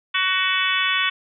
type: harmonic tone with a mistuned harmonic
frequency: 374 Hz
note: F#4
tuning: 19 cents sharp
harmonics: 3 / 4 / 5 / 6 / 7 / 8 / 9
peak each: -26 / -26 / -26 / -26 / -26 / -26 / -26 dBFS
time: 0.14-1.1 s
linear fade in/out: 10 ms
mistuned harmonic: 9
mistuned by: +37 cents
effects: none